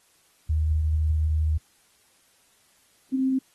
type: tone pair in turn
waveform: sine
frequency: 77.78 / 263.2 Hz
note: D#2 / C4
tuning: 0 / +10 cents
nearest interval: octave + major sixth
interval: 2110 cents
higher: second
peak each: -20 dBFS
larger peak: neither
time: 0.49-1.58 / 3.12-3.39 s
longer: first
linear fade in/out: 10 ms
effects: white hiss -62 dBFS RMS until 3.54 s + AAC 32 kbps